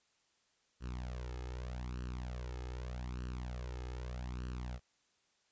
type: tone with flanger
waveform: sawtooth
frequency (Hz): 61.74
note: B1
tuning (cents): 0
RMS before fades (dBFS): -42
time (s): 0.8-4.8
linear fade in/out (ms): 50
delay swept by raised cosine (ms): 0.68 to 2.38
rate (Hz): 0.82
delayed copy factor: +0.75
effects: white hiss -75 dBFS RMS until 5.51 s + resampled to 16000 Hz